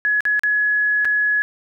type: tone with dropouts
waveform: sine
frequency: 1690 Hz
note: G#6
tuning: 30 cents sharp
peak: -15 dBFS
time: 0.05-1.42 s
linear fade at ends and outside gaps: 0 ms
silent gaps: 0.206-0.253 / 0.394-0.435 / 1.047-1.053 s
effects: none